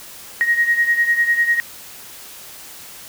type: beating tone pair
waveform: sine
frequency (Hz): 1878 / 1888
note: A#6 / A#6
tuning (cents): +12 / +22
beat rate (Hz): 10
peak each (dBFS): -15 / -20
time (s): 0.41-1.6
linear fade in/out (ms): 0
effects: white hiss -38 dBFS RMS until 3.08 s